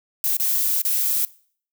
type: noise with dropouts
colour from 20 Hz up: violet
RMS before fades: -21 dBFS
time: 0.24-1.25 s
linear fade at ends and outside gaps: 0 ms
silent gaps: 0.367-0.399 / 0.817-0.851 s
effects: noise-tail reverb RT60 0.5 s tail -21 dB re dry